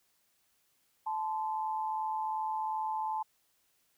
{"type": "tone pair together", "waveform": "sine", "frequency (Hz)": [871.4, 1034], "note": ["A5", "C6"], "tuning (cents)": [-17, -21], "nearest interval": "minor third", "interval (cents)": 296, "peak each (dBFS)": [-32, -39], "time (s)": [1.06, 3.23], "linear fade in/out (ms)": 10, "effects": ["white hiss -73 dBFS RMS until 3.97 s"]}